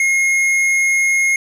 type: tone with hard clipping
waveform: sine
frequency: 2151 Hz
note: C7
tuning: 47 cents sharp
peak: -14 dBFS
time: 0-1.36 s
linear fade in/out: 2 ms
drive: 9 dB
effects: none